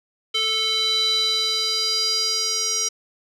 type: tone with band-pass filter sweep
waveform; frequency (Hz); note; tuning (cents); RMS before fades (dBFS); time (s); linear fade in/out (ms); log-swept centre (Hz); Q
square; 440; A4; 0; -22; 0.34-2.89; 10; 3400 to 5700; 6.4
effects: none